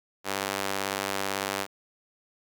sawtooth tone with high-pass filter, 98 Hz, G2, in tune, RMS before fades -31 dBFS, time 0.24-1.67 s, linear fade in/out 50 ms, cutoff 480 Hz, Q 0.53, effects none

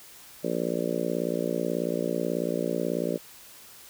harmonic tone, 58.27 Hz, A#1, in tune, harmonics 3 / 4 / 5 / 6 / 7 / 8 / 9 / 10, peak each -34 / -34 / -34 / -34 / -34 / -34 / -34 / -34 dBFS, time 0.43-3.18 s, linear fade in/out 20 ms, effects white hiss -49 dBFS RMS until 3.89 s

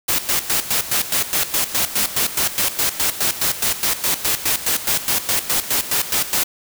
white noise with tremolo, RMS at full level -18 dBFS, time 0.08-6.44 s, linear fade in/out 10 ms, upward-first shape square, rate 4.8 Hz, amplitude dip 75%, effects none

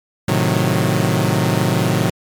sawtooth chord, A diminished seventh, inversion none, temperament equal with one note detuned, 110 / 130.81 / 155.56 / 183.3 Hz, A2 / C3 / Eb3 / Gb3, 0 / 0 / 0 / -16 cents, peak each -16 dBFS, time 0.28-2.1 s, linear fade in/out 5 ms, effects MP3 96 kbps

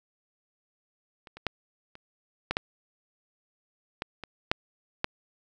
clicks, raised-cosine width 0.3 ms, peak -30 / -28 / -11 / -30 / -11 / -9 / -15 / -22 / -6 / -9 dBFS, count 10, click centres 1.272 / 1.37 / 1.467 / 1.954 / 2.51 / 2.569 / 4.021 / 4.237 / 4.515 / 5.044 s, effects none

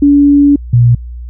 sine tone pair in turn, 285.9 / 120.21 Hz, D4 / B2, -46 / -46 cents, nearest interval octave + minor third, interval 1500 cents, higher first, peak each -3 dBFS, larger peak neither, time 0.02-0.56 / 0.73-0.95 s, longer first, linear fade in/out 5 ms, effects added 60 Hz sine -22 dBFS peak until 1.29 s

